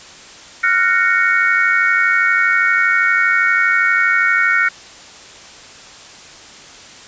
sine chord, Gb major seventh, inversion third, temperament just, 1387.5 / 1480 / 1850 / 2220 Hz, F6 / Gb6 / Bb6 / Db7, -12 / 0 / -14 / +2 cents, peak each -17 dBFS, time 0.63-4.69 s, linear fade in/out 10 ms, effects white hiss -38 dBFS RMS until 7.07 s + resampled to 16000 Hz

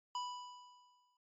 square tone with exponential decay, 987.8 Hz, B5, in tune, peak -37 dBFS, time 0.15-1.17 s, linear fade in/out 2 ms, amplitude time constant 220 ms, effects MP3 32 kbps

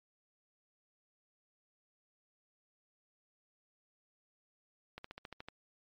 slowing click train, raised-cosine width 0.3 ms, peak -29 dBFS, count 8, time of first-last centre 4.98-5.485 s, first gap 64 ms, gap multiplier 1.04, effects MP3 48 kbps

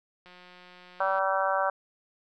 click train, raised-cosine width 0.3 ms, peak -35 dBFS, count 168, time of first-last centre 0.26-1.188 s, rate 180 Hz
harmonic tone, 192.3 Hz, G3, 33 cents flat, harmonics 3 / 4 / 5 / 6 / 7 / 8, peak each -29 / -30 / -31 / -32 / -32 / -33 dBFS, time 1-1.7 s, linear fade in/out 5 ms
effects none

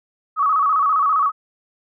sine tone with vibrato, 1197 Hz, D6, 33 cents sharp, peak -14 dBFS, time 0.36-1.32 s, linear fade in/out 50 ms, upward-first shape square, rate 15 Hz, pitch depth 99 cents each way, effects none

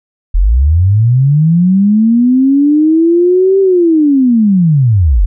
sine linear two-way sweep, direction up then down, 38 to 392 to 38 Hz, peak -5 dBFS, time 0.34-5.26 s, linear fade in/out 10 ms, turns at 3.6 s, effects none

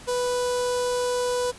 sawtooth tone with notch filter, 493.9 Hz, B4, in tune, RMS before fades -25 dBFS, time 0.07-1.52 s, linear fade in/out 20 ms, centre 2100 Hz, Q 0.78, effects pink hiss -45 dBFS RMS until 1.58 s + resampled to 24000 Hz

